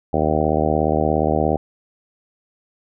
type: harmonic tone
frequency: 77.1 Hz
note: D#2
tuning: 15 cents flat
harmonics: 1 / 2 / 3 / 4 / 5 / 6 / 7 / 8 / 9 / 10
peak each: -25 / -25 / -25 / -25 / -25 / -25 / -25 / -25 / -25 / -25 dBFS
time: 0.13-1.57 s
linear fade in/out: 5 ms
effects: none